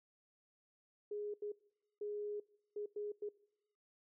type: tone bursts at uneven times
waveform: sine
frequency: 415.3 Hz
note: G#4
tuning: in tune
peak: -39 dBFS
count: 6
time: 1.11-1.34 / 1.42-1.52 / 2.01-2.4 / 2.76-2.86 / 2.96-3.12 / 3.22-3.29 s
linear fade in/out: 5 ms
effects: noise-tail reverb RT60 0.9 s tail -23 dB re dry